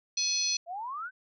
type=harmonic tone; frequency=848 Hz; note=G#5; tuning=36 cents sharp; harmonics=3 / 4 / 5 / 6 / 7; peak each=-37 / -40 / -30 / -38 / -30 dBFS; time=0.17-0.57 s; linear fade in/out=5 ms
type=exponential sweep; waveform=sine; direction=up; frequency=658 to 1568 Hz; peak=-34 dBFS; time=0.66-1.11 s; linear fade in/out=50 ms
effects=none